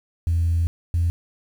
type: tone pair in turn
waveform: sine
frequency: 84 / 85.12 Hz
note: E2 / F2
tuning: +33 / -44 cents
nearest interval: unison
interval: 23 cents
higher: second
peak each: -16 / -16 dBFS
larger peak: neither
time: 0.27-0.67 / 0.94-1.1 s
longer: first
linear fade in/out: 0 ms
effects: tanh soft clip ceiling -14 dBFS + 8-bit